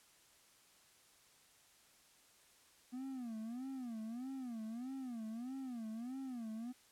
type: tone with vibrato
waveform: triangle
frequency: 242.3 Hz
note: B3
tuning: 33 cents flat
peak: -40 dBFS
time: 2.92-6.73 s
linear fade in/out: 20 ms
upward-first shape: sine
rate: 1.6 Hz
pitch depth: 180 cents each way
effects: white hiss -67 dBFS RMS until 6.91 s + low-pass 11000 Hz 12 dB/octave